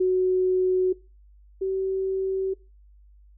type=tone pair in turn; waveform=sine; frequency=370 / 382.2 Hz; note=F#4 / G4; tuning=0 / -44 cents; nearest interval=minor second; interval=56 cents; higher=second; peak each=-18 / -23 dBFS; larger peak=first; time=0-0.93 / 1.61-2.54 s; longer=neither; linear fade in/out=10 ms; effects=noise-tail reverb RT60 0.3 s tail -22 dB re dry + added 50 Hz sine -50 dBFS peak until 3.37 s